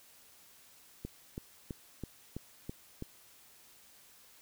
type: click train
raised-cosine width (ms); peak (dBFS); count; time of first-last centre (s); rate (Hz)
3; -26; 7; 1.05-3.024; 3.04
effects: white hiss -60 dBFS RMS until 4.41 s